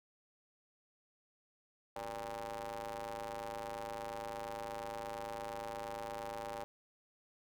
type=ring-modulated tone; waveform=sawtooth; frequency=108.6 Hz; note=A2; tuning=22 cents flat; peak=-34 dBFS; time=1.96-6.64 s; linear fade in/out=0 ms; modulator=693 Hz; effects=none